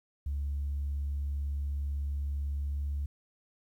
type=tone with pitch glide; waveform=sine; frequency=71 to 71.41 Hz; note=C#2 to D2; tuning=+42 to -48 cents; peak=-29 dBFS; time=0.26-3.06 s; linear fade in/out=5 ms; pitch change=+10 cents; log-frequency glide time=2.6-2.8 s; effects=tanh soft clip ceiling -27 dBFS + 11-bit